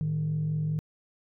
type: tone pair together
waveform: sine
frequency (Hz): 108.9 / 154.01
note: A2 / D#3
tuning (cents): -17 / -17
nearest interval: tritone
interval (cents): 600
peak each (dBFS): -34 / -25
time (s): 0.01-0.79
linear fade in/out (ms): 0
effects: tanh soft clip ceiling -22 dBFS